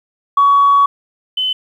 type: tone pair in turn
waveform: sine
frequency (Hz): 1125 / 3035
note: C#6 / F#7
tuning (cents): +25 / +43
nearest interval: octave + perfect fourth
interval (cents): 1718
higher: second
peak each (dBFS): -6 / -14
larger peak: first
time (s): 0.37-0.86 / 1.37-1.53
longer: first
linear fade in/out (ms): 5
effects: tanh soft clip ceiling -3 dBFS + 8-bit